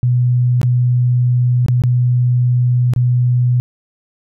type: tone with dropouts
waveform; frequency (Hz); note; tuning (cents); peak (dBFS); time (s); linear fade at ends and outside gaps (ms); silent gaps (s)
sine; 123.47; B2; 0; -10; 0.03-3.6; 0; 0.615-0.631 / 1.662-1.684 / 1.82-1.837 / 2.936-2.962
effects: none